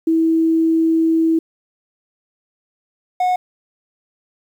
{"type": "tone pair in turn", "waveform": ["sine", "triangle"], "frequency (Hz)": [325.1, 729.8], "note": ["E4", "F#5"], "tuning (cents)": [-24, -24], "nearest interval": "octave + major second", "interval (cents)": 1400, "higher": "second", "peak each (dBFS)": -12, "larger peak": "neither", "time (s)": [[0.07, 1.39], [3.2, 3.36]], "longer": "first", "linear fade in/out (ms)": 5, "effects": ["8-bit"]}